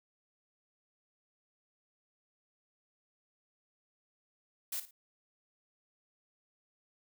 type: noise with echo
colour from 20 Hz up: blue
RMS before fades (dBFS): -37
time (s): 4.72-4.8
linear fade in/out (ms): 5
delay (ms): 55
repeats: 2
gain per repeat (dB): -12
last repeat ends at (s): 4.91
effects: none

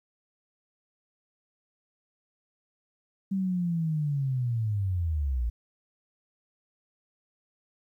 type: linear sweep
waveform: sine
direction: down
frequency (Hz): 196 to 55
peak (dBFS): -25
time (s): 3.31-5.5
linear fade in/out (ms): 10
effects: 11-bit

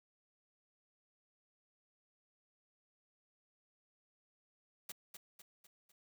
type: noise with echo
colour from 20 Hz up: white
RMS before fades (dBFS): -45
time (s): 4.89-4.92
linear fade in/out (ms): 5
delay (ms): 250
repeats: 4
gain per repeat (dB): -6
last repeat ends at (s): 5.92
effects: high-pass 150 Hz 12 dB/octave

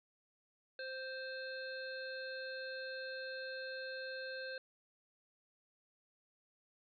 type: harmonic tone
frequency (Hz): 523.3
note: C5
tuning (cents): 0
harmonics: 1 / 3 / 5 / 7 / 8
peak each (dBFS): -45 / -45 / -56 / -58 / -51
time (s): 0.79-4.58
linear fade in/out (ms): 2
effects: none

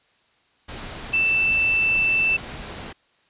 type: tone in noise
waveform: sine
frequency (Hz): 2657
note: E7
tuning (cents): +13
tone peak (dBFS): -17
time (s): 1.13-2.37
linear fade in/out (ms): 10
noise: pink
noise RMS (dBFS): -35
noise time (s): 0.68-2.93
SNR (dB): +15
effects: white hiss -62 dBFS RMS until 3.29 s + resampled to 8000 Hz

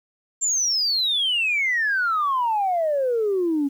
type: exponential sweep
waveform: sine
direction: down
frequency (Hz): 7400 to 272.4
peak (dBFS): -18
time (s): 0.41-3.69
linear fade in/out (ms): 20
effects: tanh soft clip ceiling -15 dBFS + 9-bit

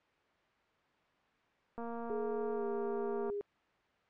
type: click train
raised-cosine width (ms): 1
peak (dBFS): -30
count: 355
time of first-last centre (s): 1.78-3.299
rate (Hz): 233
type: tone with pitch glide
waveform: sine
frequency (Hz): 422.7 to 407.6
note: G#4 to G#4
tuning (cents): +31 to -32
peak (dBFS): -35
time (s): 2.1-3.41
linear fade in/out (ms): 0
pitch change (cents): -63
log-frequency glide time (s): 2.54-2.64
effects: white hiss -70 dBFS RMS until 4.09 s + low-pass 2000 Hz 12 dB/octave

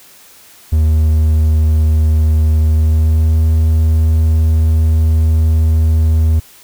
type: tone with pitch glide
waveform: triangle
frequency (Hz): 78 to 79.55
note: D#2 to D#2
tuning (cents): +5 to +39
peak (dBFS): -6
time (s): 0.72-6.4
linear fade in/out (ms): 10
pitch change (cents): +34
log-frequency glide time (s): 2.64-3.38
effects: white hiss -42 dBFS RMS until 6.63 s

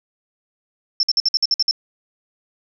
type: tone bursts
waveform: sine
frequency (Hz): 5360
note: E8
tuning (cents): +28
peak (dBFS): -13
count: 9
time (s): 1-1.711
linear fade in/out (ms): 2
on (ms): 31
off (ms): 54
effects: none

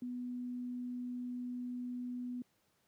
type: tone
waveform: sine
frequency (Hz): 246.9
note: B3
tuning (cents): 0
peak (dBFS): -38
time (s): 0.02-2.42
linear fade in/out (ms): 2
effects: pink hiss -75 dBFS RMS until 2.87 s + high-pass 100 Hz 12 dB/octave

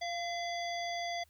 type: harmonic tone with a mistuned harmonic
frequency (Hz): 679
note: F5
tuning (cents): -49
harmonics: 1 / 3 / 5 / 7 / 9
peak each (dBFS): -36 / -41 / -44 / -46 / -51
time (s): 0.01-1.24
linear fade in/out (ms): 10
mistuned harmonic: 1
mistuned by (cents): +36
effects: added 77 Hz sine -66 dBFS peak until 1.29 s + white hiss -70 dBFS RMS until 1.29 s

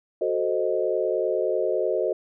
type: chord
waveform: sine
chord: F# diminished seventh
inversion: none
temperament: equal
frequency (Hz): 370 / 440 / 523.3 / 622.3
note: F#4 / A4 / C5 / Eb5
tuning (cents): 0 / 0 / 0 / 0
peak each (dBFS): -27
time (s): 0.21-2.13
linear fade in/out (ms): 5
effects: none

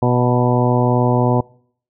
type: harmonic tone with a mistuned harmonic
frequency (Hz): 123.1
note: B2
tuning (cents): -5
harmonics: 1 / 2 / 3 / 4 / 5 / 6 / 7 / 8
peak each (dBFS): -16 / -19 / -21 / -22 / -23 / -24 / -24 / -25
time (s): 0.02-1.41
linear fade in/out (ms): 5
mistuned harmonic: 7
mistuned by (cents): +32
effects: noise-tail reverb RT60 0.6 s tail -25 dB re dry

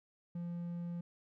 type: tone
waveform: triangle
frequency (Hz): 172.6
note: F3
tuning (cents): -20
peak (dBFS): -36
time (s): 0.35-1.01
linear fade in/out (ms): 5
effects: none

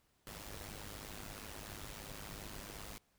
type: noise with amplitude modulation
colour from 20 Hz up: pink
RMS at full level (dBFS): -45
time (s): 0.27-2.98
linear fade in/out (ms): 0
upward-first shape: sine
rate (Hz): 103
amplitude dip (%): 75
effects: pink hiss -75 dBFS RMS until 3.18 s

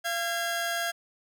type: tone pair together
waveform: sawtooth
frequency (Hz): 685 / 1629.2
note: F5 / G#6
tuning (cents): -34 / -34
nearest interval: octave + minor third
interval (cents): 1500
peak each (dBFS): -27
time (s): 0.04-0.92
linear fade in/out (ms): 20
effects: none

